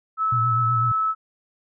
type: tone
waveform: sine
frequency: 1302 Hz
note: E6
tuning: 22 cents flat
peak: -19 dBFS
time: 0.17-1.15 s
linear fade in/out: 50 ms
type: tone with vibrato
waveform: sine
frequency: 117.3 Hz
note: A#2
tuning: 11 cents sharp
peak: -22 dBFS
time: 0.32-0.92 s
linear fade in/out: 5 ms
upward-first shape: triangle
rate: 8 Hz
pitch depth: 81 cents each way
effects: none